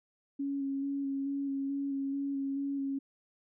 sine tone with vibrato, 276.5 Hz, C#4, 4 cents flat, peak -31 dBFS, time 0.39-2.99 s, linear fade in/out 10 ms, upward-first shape square, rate 2.3 Hz, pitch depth 15 cents each way, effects none

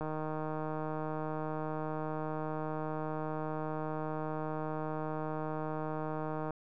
click train, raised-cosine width 1 ms, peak -24 dBFS, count 1008, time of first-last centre 0.01-6.507 s, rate 155 Hz, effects none

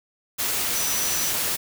sine tone in noise, 5920 Hz, F#8, in tune, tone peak -28 dBFS, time 0.74-1.31 s, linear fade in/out 20 ms, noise white, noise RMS -25 dBFS, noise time 0.38-1.57 s, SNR -6 dB, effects none

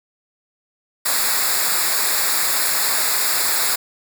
white noise with comb filter, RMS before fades -19 dBFS, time 1.05-3.76 s, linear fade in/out 10 ms, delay 0.33 ms, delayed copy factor -0.8, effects none

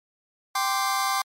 sawtooth chord, G suspended fourth, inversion none, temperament just, 784 / 1045.3 / 1176 Hz, G5 / C6 / D6, 0 / -2 / +2 cents, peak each -23 dBFS, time 0.55-1.22 s, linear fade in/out 5 ms, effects MP3 64 kbps

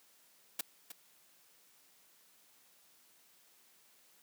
white noise with echo, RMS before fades -35 dBFS, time 0.59-0.61 s, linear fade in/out 5 ms, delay 310 ms, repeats 1, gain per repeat -11 dB, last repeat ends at 0.92 s, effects white hiss -66 dBFS RMS until 4.22 s + high-pass 150 Hz 12 dB/octave

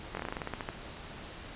slowing click train, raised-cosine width 0.5 ms, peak -20 dBFS, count 13, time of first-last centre 0.15-0.689 s, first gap 21 ms, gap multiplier 1.13, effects pink hiss -45 dBFS RMS until 1.55 s + resampled to 8000 Hz

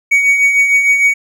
triangle tone with tremolo, 2247 Hz, C#7, 23 cents sharp, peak -4 dBFS, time 0.11-1.14 s, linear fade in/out 10 ms, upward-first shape triangle, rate 6.6 Hz, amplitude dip 55%, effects none

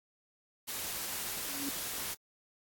white noise, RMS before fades -38 dBFS, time 0.67-2.15 s, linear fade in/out 20 ms
sine tone with exponential growth, 279.7 Hz, C#4, 16 cents sharp, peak -33 dBFS, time 1.35-1.69 s, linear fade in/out 2 ms, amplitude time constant 73 ms
effects AAC 64 kbps

